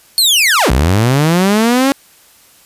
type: linear two-way sweep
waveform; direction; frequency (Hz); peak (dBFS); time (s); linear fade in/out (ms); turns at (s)
sawtooth; down then up; 4428 to 55.6 to 279.3; -5; 0.18-1.92; 0; 0.71
effects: white hiss -46 dBFS RMS until 2.65 s + resampled to 32000 Hz